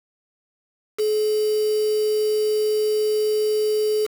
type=tone with quantisation; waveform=sine; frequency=426.9 Hz; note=G#4; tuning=48 cents sharp; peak=-18 dBFS; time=0.98-4.07 s; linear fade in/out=20 ms; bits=5; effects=none